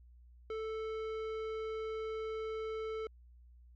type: tone with tanh clipping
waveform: triangle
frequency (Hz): 440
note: A4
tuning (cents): 0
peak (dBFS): -39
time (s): 0.5-3.07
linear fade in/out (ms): 2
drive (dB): 18
effects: added 60 Hz sine -56 dBFS peak until 3.75 s